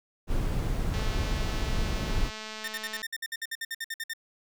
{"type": "noise", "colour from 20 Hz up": "brown", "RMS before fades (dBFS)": -28, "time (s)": [0.27, 2.31], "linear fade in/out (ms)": 50}
{"type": "click train", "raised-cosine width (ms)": 0.2, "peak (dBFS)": -22, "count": 452, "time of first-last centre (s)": [0.94, 3.018], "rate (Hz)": 217}
{"type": "tone bursts", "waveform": "sawtooth", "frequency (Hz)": 1814, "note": "A#6", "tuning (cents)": -48, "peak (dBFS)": -28, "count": 16, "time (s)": [2.64, 4.135], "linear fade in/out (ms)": 5, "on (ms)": 40, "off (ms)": 57}
{"effects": []}